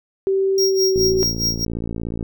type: tone with pitch glide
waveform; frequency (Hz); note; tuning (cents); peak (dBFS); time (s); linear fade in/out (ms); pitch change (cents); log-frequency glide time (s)
sine; 386.7 to 377.2; G4 to F#4; -24 to +33; -15; 0.27-1.23; 0; -43; 0.61-1.01
type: tone with tremolo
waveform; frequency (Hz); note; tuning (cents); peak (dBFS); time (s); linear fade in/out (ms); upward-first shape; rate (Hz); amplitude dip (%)
square; 5600; F8; +4; -17; 0.58-1.65; 2; sine; 4.8; 90
type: click train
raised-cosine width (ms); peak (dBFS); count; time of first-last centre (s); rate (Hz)
3; -14; 73; 0.96-2.228; 56.8
effects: none